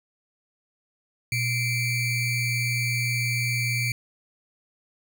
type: ring-modulated tone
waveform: square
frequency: 1108.7 Hz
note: C#6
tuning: in tune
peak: -21 dBFS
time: 1.32-3.92 s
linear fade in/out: 2 ms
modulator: 1230 Hz
effects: none